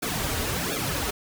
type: noise with flanger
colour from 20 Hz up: pink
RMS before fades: -28 dBFS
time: 0.02-1.11 s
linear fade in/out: 10 ms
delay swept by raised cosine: 1 to 5.9 ms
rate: 1.4 Hz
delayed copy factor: -0.95
effects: none